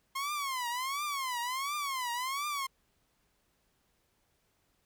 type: tone with vibrato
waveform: sawtooth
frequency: 1064 Hz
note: C6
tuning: 29 cents sharp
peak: -29 dBFS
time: 0.15-2.67 s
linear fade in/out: 10 ms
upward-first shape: triangle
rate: 1.4 Hz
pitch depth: 220 cents each way
effects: pink hiss -74 dBFS RMS until 4.85 s